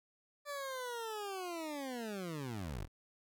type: linear sweep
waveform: 20% pulse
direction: down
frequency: 587.3 to 34.35 Hz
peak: -35 dBFS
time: 0.45-2.88 s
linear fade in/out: 50 ms
effects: none